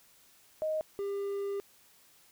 sine / triangle tone pair in turn, 624 / 399.5 Hz, D#5 / G4, +5 / +33 cents, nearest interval minor sixth, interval 772 cents, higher first, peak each -29 / -30 dBFS, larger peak first, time 0.62-0.81 / 0.99-1.6 s, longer second, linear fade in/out 0 ms, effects white hiss -62 dBFS RMS until 2.31 s

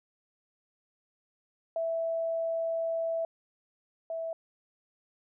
sine tone pair in turn, 659 / 656 Hz, E5 / E5, -1 / -9 cents, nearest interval unison, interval 8 cents, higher first, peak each -28 / -32 dBFS, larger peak first, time 1.76-3.25 / 4.1-4.33 s, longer first, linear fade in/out 2 ms, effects none

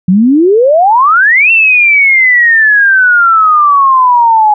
sine exponential two-way sweep, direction up then down, 174.61 to 2723 to 832 Hz, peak -3 dBFS, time 0.08-4.54 s, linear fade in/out 5 ms, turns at 1.51 s, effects none

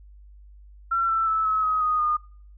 sine tone with pitch steps, 1356 / 1332.7 / 1309.8 / 1287.3 / 1265.2 / 1243.5 / 1222.1 Hz, E6 / E6 / E6 / E6 / D#6 / D#6 / D#6, +49 / +19 / -11 / -41 / +29 / -1 / -31 cents, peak -20 dBFS, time 0.91-2.17 s, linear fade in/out 10 ms, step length 180 ms, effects noise-tail reverb RT60 0.5 s tail -24 dB re dry + added 50 Hz sine -45 dBFS peak until 2.57 s

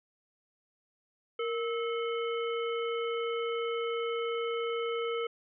harmonic tone with a mistuned harmonic, 434.3 Hz, A4, 23 cents flat, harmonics 1 / 3 / 5 / 7, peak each -31 / -38 / -42 / -43 dBFS, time 1.39-5.27 s, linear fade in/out 5 ms, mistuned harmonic 1, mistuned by +120 cents, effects none

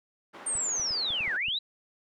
white band-pass noise, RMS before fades -46 dBFS, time 0.33-1.38 s, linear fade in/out 20 ms, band 240 to 1300 Hz, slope 12 dB/octave
sine linear two-way sweep, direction down then up, 8870 to 1444 to 4014 Hz, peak -27 dBFS, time 0.46-1.59 s, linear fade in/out 10 ms, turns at 1.35 s
clicks, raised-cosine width 5 ms, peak -34 dBFS, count 7, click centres 0.554 / 0.797 / 0.908 / 1.105 / 1.207 / 1.278 / 1.484 s
effects none

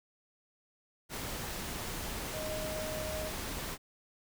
sine tone in noise, 622.3 Hz, D#5, in tune, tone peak -38 dBFS, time 2.32-3.32 s, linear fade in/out 50 ms, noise pink, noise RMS -39 dBFS, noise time 1.09-3.78 s, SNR -2 dB, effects none

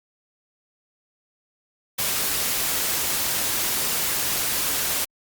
white noise, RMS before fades -24 dBFS, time 1.98-5.05 s, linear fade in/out 10 ms, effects Opus 48 kbps

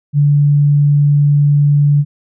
sine tone, 145 Hz, D3, 22 cents flat, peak -7 dBFS, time 0.13-2.05 s, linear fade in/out 50 ms, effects none

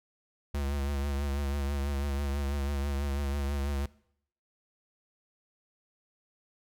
square tone with vibrato, 70.4 Hz, C#2, 27 cents sharp, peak -30 dBFS, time 0.54-3.86 s, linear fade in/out 5 ms, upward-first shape triangle, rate 6.1 Hz, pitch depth 55 cents each way, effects noise-tail reverb RT60 0.7 s tail -21 dB re dry

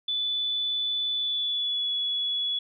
sine tone with pitch glide, 3483 to 3390 Hz, A7 to G#7, -18 to +35 cents, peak -25 dBFS, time 0.08-2.59 s, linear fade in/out 5 ms, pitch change -47 cents, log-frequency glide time 1.14-1.91 s, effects none

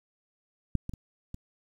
clicks, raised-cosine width 5 ms, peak -13 / -23 / -27 / -26 dBFS, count 4, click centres 0.753 / 0.894 / 0.937 / 1.344 s, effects 9-bit

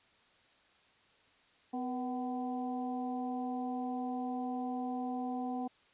harmonic tone with a mistuned harmonic, 252 Hz, B3, 35 cents sharp, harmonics 1 / 2 / 3 / 4, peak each -36 / -46 / -39 / -51 dBFS, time 1.73-5.68 s, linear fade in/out 10 ms, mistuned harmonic 2, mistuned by -67 cents, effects white hiss -66 dBFS RMS until 5.93 s + resampled to 8000 Hz

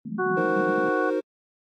white band-pass noise, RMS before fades -33 dBFS, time 0.05-0.89 s, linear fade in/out 2 ms, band 170 to 230 Hz, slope 48 dB/octave
harmonic tone, 370 Hz, F#4, in tune, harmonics 1 / 2 / 3 / 4, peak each -24 / -31 / -29 / -29 dBFS, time 0.18-1.11 s, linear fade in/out 20 ms
triangle chord, C half-diminished seventh, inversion first, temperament equal, 311.1 / 370 / 466.2 / 523.3 Hz, Eb4 / Gb4 / Bb4 / C5, 0 / 0 / 0 / 0 cents, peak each -26 dBFS, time 0.36-1.21 s, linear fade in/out 20 ms
effects AAC 48 kbps

